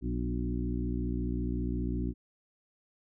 harmonic tone with a mistuned harmonic, 60.1 Hz, B1, 46 cents flat, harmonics 1 / 2 / 3 / 4 / 5 / 6, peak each -33 / -37 / -38 / -37 / -38 / -42 dBFS, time 0.01-2.14 s, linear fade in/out 50 ms, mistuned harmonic 4, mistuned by +38 cents, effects none

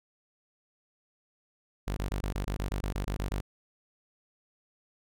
sawtooth tone bursts, 49 Hz, G1, in tune, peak -26 dBFS, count 13, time 1.87-3.409 s, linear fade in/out 10 ms, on 99 ms, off 21 ms, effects none

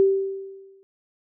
sine tone with exponential decay, 388.7 Hz, G4, 15 cents flat, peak -12 dBFS, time 0-0.83 s, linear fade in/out 0 ms, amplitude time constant 180 ms, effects none

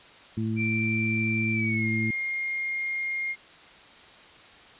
harmonic tone, 110.8 Hz, A2, 13 cents sharp, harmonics 1 / 2 / 3, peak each -29 / -28 / -35 dBFS, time 0.37-2.11 s, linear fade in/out 5 ms
sine tone with pitch glide, 2349 to 2129 Hz, D7 to C7, 0 to +30 cents, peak -27 dBFS, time 0.56-3.36 s, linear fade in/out 50 ms, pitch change -170 cents, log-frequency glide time 1.53-1.88 s
effects white hiss -50 dBFS RMS until 4.79 s + resampled to 8000 Hz

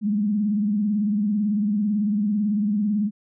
sine tone with vibrato, 207.7 Hz, G#3, in tune, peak -19 dBFS, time 0.01-3.11 s, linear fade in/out 50 ms, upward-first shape sine, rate 18 Hz, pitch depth 87 cents each way, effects none

